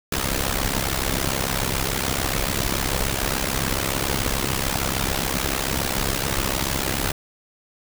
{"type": "noise with amplitude modulation", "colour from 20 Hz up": "pink", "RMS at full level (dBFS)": -20, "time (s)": [0.12, 7.12], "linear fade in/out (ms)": 5, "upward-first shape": "sine", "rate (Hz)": 66.9, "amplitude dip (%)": 85, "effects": []}